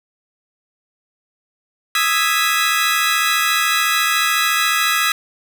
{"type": "chord", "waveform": "25% pulse", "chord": "E major seventh", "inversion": "third", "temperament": "equal", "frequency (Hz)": [1244.5, 1318.5, 1661.2, 1975.5], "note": ["D#6", "E6", "G#6", "B6"], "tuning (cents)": [0, 0, 0, 0], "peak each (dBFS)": -17, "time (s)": [1.95, 5.12], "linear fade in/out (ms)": 2, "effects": []}